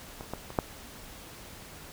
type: clicks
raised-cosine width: 1 ms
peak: -26 / -19 / -27 / -10 dBFS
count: 4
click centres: 0.209 / 0.336 / 0.504 / 0.588 s
effects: pink hiss -47 dBFS RMS until 1.92 s